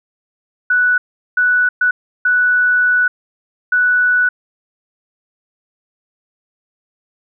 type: tone bursts at uneven times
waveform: sine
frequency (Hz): 1480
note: F#6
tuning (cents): 0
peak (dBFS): -10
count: 5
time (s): 0.7-0.98 / 1.37-1.69 / 1.81-1.91 / 2.25-3.08 / 3.72-4.29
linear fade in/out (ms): 5
effects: none